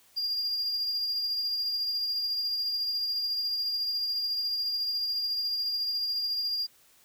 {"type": "tone with tremolo", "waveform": "triangle", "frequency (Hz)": 4808, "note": "D8", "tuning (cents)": 40, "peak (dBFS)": -25, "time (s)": [0.16, 6.67], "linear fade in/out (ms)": 20, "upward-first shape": "triangle", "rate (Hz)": 14, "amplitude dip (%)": 35, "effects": ["white hiss -61 dBFS RMS until 7.04 s"]}